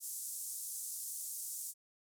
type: band-pass noise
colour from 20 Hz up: white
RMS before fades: -43 dBFS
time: 0-1.74 s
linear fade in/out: 50 ms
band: 6800 to 12000 Hz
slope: 24 dB/octave
effects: none